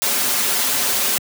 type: noise with comb filter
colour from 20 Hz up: white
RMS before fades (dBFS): -19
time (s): 0.02-1.18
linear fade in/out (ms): 0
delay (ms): 6.2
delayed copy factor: -0.95
effects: high-pass 150 Hz 12 dB/octave